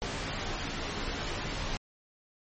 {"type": "noise with comb filter", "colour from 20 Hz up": "pink", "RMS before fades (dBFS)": -34, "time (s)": [0.02, 1.77], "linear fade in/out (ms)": 0, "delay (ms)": 16, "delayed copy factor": -0.85, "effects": ["low-pass 6000 Hz 12 dB/octave", "MP3 32 kbps"]}